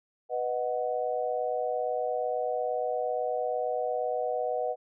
sine chord, B major, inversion none, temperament equal, 493.9 / 622.3 / 740 Hz, B4 / D#5 / F#5, 0 / 0 / 0 cents, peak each -31 / -32 / -32 dBFS, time 0.29-4.76 s, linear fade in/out 50 ms, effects none

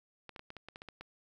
clicks, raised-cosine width 0.3 ms, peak -30 dBFS, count 10, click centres 0.293 / 0.362 / 0.394 / 0.504 / 0.567 / 0.686 / 0.759 / 0.819 / 0.887 / 1.01 s, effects 11-bit

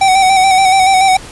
square tone with vibrato, 762 Hz, G5, 49 cents flat, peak -7 dBFS, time 0.01-1.17 s, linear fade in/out 5 ms, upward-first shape square, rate 7 Hz, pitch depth 34 cents each way, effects pink hiss -32 dBFS RMS until 1.31 s + resampled to 24000 Hz

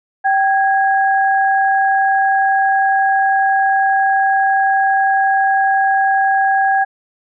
sine tone pair together, 777.8 / 1648 Hz, G5 / G#6, -14 / -14 cents, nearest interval octave + minor second, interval 1300 cents, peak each -12 / -17 dBFS, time 0.24-6.85 s, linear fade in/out 20 ms, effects none

